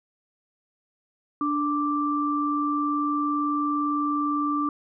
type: tone pair together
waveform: sine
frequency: 293.7 / 1174.1 Hz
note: D4 / D6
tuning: 0 / -1 cents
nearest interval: 2 octaves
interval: 2399 cents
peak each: -25 dBFS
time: 1.41-4.69 s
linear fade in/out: 2 ms
effects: none